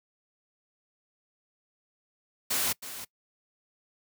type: noise with echo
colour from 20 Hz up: white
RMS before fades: -28 dBFS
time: 2.5-2.73 s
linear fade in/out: 10 ms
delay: 320 ms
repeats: 1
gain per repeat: -12 dB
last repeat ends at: 3.05 s
effects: noise-tail reverb RT60 0.1 s tail -23 dB re dry + high-pass 80 Hz 12 dB/octave